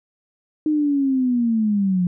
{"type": "linear sweep", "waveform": "sine", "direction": "down", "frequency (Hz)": [310, 174.61], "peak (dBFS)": -16, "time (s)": [0.66, 2.07], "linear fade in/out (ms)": 2, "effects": []}